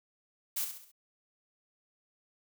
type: noise with echo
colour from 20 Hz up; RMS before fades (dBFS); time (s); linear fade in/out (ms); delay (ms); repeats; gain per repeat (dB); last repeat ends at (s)
blue; -33; 0.56-0.65; 10; 67; 4; -7; 0.918
effects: none